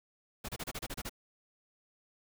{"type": "noise bursts", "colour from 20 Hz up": "pink", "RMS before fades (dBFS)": -39, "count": 9, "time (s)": [0.44, 1.095], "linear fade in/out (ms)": 10, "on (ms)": 47, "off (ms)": 29, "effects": []}